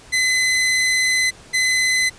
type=tone pair in turn; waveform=sawtooth; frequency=2029 / 2029 Hz; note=B6 / B6; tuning=+46 / +46 cents; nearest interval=unison; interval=0 cents; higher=neither; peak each=-12 dBFS; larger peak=neither; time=0.12-1.31 / 1.53-2.1 s; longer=first; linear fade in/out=20 ms; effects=pink hiss -44 dBFS RMS until 2.18 s + resampled to 22050 Hz